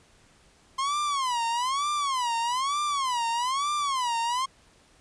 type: tone with vibrato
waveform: 45% pulse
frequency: 1046.5 Hz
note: C6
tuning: in tune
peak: -25 dBFS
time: 0.78-4.46 s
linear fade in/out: 10 ms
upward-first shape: sine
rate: 1.1 Hz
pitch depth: 220 cents each way
effects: pink hiss -59 dBFS RMS until 5 s + resampled to 22050 Hz